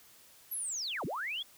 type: linear two-way sweep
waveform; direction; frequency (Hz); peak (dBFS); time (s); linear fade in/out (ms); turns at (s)
sine; down then up; 11910 to 110 to 3466; -34; 0.51-1.43; 10; 1.05
effects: white hiss -59 dBFS RMS until 1.57 s